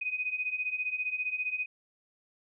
sine beating tone pair, 2489 / 2504 Hz, D#7 / D#7, 0 / +10 cents, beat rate 15 Hz, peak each -35 / -32 dBFS, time 0.01-1.66 s, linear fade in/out 10 ms, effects none

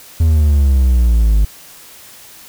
triangle exponential sweep, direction down, 82.41 to 50.7 Hz, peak -6 dBFS, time 0.2-1.45 s, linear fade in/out 5 ms, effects white hiss -39 dBFS RMS until 2.48 s

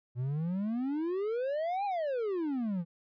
triangle exponential two-way sweep, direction up then down, 118.6 to 830.6 to 162.6 Hz, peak -28 dBFS, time 0.15-2.85 s, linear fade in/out 50 ms, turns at 1.85 s, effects resampled to 11025 Hz

